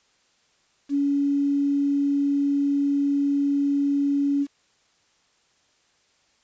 sine tone with quantisation, 282.5 Hz, C#4, 33 cents sharp, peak -19 dBFS, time 0.89-4.47 s, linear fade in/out 50 ms, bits 8, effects white hiss -64 dBFS RMS until 6.43 s + resampled to 16000 Hz

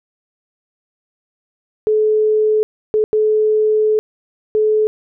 sine tone bursts at uneven times, 430 Hz, A4, 40 cents flat, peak -11 dBFS, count 4, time 1.87-2.63 / 2.94-3.04 / 3.13-3.99 / 4.55-4.87 s, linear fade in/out 0 ms, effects none

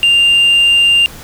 sine tone, 2794 Hz, F7, in tune, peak -4 dBFS, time 0.03-1.06 s, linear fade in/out 0 ms, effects tanh soft clip ceiling -5 dBFS + pink hiss -33 dBFS RMS until 1.23 s

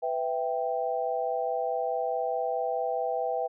sine chord, E minor, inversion second, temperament equal with one note detuned, 498.8 / 659.3 / 784 Hz, B4 / E5 / G5, +17 / 0 / 0 cents, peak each -31 dBFS, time 0.02-3.48 s, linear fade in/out 20 ms, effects none

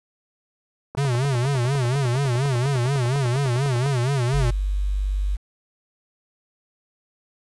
click train, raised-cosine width 1 ms, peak -19 dBFS, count 30, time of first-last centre 0.95-3.862 s, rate 9.96 Hz
square tone with vibrato, 130.2 Hz, C3, 8 cents flat, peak -20 dBFS, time 0.97-4.51 s, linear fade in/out 10 ms, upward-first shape sine, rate 4.2 Hz, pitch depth 160 cents each way
sine tone, 49 Hz, G1, in tune, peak -20 dBFS, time 4.33-5.37 s, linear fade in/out 20 ms
effects resampled to 24000 Hz + 8-bit

